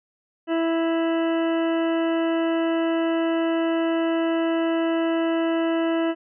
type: harmonic tone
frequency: 329.6 Hz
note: E4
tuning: in tune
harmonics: 1 / 2 / 3 / 4 / 5 / 6 / 8 / 9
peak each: -21 / -26 / -35 / -36 / -37 / -40 / -41 / -40 dBFS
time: 0.47-6.15 s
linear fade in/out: 50 ms
effects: none